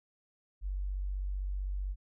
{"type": "tone", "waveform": "sine", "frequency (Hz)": 47.81, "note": "G1", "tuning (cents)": -43, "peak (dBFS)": -32, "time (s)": [0.61, 1.96], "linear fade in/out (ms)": 50, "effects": []}